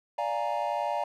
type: chord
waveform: triangle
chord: Bb dominant seventh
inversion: first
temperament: equal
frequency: 587.3 / 698.5 / 830.6 / 932.3 Hz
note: D5 / F5 / Ab5 / Bb5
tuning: 0 / 0 / 0 / 0 cents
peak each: -31 dBFS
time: 0.18-1.04 s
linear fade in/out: 5 ms
effects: none